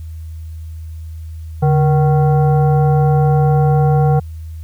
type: tone with frequency modulation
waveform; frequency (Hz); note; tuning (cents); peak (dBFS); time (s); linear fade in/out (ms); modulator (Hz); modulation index
sine; 144.2; D3; -31; -9; 1.62-4.2; 10; 619; 0.68
effects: added 80 Hz sine -26 dBFS peak until 4.63 s + white hiss -54 dBFS RMS until 4.63 s